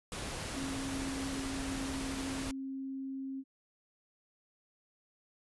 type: noise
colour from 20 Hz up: pink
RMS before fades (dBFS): -40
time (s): 0.12-2.51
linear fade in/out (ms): 0
type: tone with pitch glide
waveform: sine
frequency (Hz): 270 to 268.1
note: C#4 to C4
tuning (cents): -45 to +42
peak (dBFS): -37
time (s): 0.53-3.44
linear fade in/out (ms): 50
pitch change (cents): -13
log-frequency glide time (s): 1.36-2.31
effects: resampled to 24000 Hz